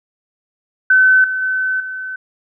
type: tone with level steps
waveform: sine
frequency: 1521 Hz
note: F#6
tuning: 47 cents sharp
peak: -7 / -17 / -15 / -23 dBFS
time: 0.9-2.16 s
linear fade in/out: 5 ms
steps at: 1.24 / 1.42 / 1.8 s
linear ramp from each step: 2 ms
effects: none